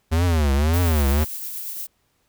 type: tone with vibrato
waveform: square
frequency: 77.78 Hz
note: D#2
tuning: in tune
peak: -17 dBFS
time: 0.11-1.25 s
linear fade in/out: 20 ms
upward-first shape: triangle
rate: 1.8 Hz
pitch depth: 260 cents each way
type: noise with tremolo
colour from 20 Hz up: violet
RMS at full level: -30 dBFS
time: 0.73-1.87 s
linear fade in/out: 10 ms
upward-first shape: sine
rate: 8.6 Hz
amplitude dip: 30%
effects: pink hiss -67 dBFS RMS until 2.28 s